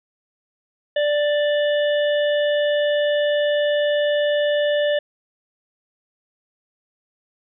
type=harmonic tone; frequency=588 Hz; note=D5; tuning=2 cents sharp; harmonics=1 / 3 / 5 / 6; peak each=-17 / -27 / -31 / -33 dBFS; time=0.96-4.99 s; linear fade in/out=5 ms; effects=none